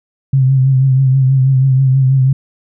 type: tone with vibrato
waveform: sine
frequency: 132.6 Hz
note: C3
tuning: 23 cents sharp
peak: -7 dBFS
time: 0.33-2.33 s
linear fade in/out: 5 ms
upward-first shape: triangle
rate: 6.2 Hz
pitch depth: 53 cents each way
effects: none